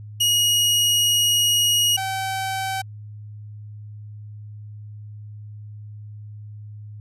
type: tone pair in turn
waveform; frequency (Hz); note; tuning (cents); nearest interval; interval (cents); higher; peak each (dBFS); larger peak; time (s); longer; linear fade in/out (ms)
sawtooth; 2888 / 768.9; F#7 / G5; -43 / -34; octave + major seventh; 2291; first; -13 / -20; first; 0.2-1.97 / 1.97-2.82; first; 10
effects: added 105 Hz sine -35 dBFS peak until 7 s + resampled to 32000 Hz